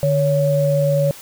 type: tone pair together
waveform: sine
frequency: 148.3 / 559.9 Hz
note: D3 / C#5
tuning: +17 / +17 cents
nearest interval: octave + major seventh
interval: 2300 cents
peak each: -17 / -16 dBFS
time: 0.03-1.11 s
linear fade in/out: 0 ms
effects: white hiss -39 dBFS RMS until 1.21 s